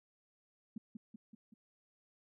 sine tone with echo, 220 Hz, A3, in tune, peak -39 dBFS, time 0.76-0.78 s, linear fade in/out 5 ms, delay 190 ms, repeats 4, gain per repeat -4 dB, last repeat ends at 1.54 s, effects none

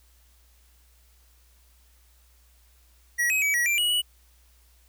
square tone with pitch steps, 1919 / 2540 / 2282 / 1920 / 2361 / 2912 / 2939 Hz, A#6 / D#7 / C#7 / B6 / D7 / F#7 / F#7, +50 / +35 / +50 / -49 / +9 / -28 / -12 cents, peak -22 dBFS, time 3.18-4.02 s, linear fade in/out 20 ms, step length 120 ms, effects added 60 Hz sine -57 dBFS peak until 4.88 s + white hiss -63 dBFS RMS until 4.88 s

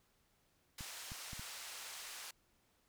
white band-pass noise, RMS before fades -49 dBFS, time 0.78-2.31 s, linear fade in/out 5 ms, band 680 to 8200 Hz, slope 12 dB/octave
clicks, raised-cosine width 5 ms, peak -36 dBFS, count 4, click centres 0.808 / 1.119 / 1.332 / 1.395 s
effects pink hiss -75 dBFS RMS until 2.88 s

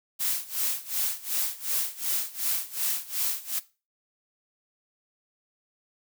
blue noise with tremolo, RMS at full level -26 dBFS, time 0.19-3.6 s, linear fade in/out 20 ms, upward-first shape sine, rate 2.7 Hz, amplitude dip 90%, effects noise-tail reverb RT60 0.3 s tail -18 dB re dry

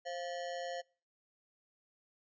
square ring-modulated tone, 612 Hz, D#5, 29 cents flat, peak -36 dBFS, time 0.05-0.82 s, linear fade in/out 20 ms, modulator 83.7 Hz, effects noise-tail reverb RT60 0.4 s tail -26 dB re dry + resampled to 16000 Hz

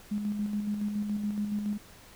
sine tone with tremolo, 207.7 Hz, G#3, in tune, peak -27 dBFS, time 0.11-1.78 s, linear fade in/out 10 ms, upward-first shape square, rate 7.1 Hz, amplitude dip 40%, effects pink hiss -53 dBFS RMS until 2.15 s

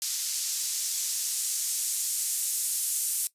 blue noise with band-pass filter sweep, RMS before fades -30 dBFS, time 0.02-3.27 s, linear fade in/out 0 ms, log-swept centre 5600 to 8800 Hz, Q 1.3, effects noise-tail reverb RT60 0.1 s tail -18 dB re dry + resampled to 32000 Hz

